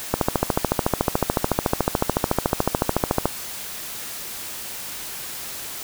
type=click train; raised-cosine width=1 ms; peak=-3 dBFS; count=44; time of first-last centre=0.14-3.256 s; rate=13.8 Hz; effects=white hiss -33 dBFS RMS until 5.83 s